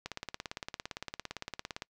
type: click train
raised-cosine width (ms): 0.2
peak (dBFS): -20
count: 32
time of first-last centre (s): 0.06-1.821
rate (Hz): 17.6
effects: noise-tail reverb RT60 0.1 s tail -26 dB re dry